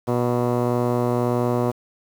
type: tone with low-pass filter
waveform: 15% pulse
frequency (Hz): 121.6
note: B2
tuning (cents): -26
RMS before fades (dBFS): -21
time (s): 0.07-1.72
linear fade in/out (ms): 20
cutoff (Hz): 820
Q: 6
effects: 7-bit